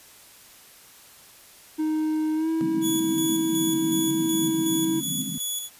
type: tone with pitch glide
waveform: triangle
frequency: 311.1 to 323.2 Hz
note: D#4 to E4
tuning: 0 to -34 cents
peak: -20 dBFS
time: 1.78-5.01 s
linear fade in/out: 20 ms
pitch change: +66 cents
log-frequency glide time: 2.35-2.49 s
type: band-pass noise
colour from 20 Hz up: white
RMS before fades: -32 dBFS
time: 2.61-5.38 s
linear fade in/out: 0 ms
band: 140 to 280 Hz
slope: 96 dB/octave
type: tone with tremolo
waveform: 5% pulse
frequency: 3400 Hz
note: G#7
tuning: 40 cents sharp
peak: -18 dBFS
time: 2.81-5.7 s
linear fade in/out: 50 ms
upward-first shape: square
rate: 2.7 Hz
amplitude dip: 45%
effects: white hiss -50 dBFS RMS until 5.79 s + resampled to 32000 Hz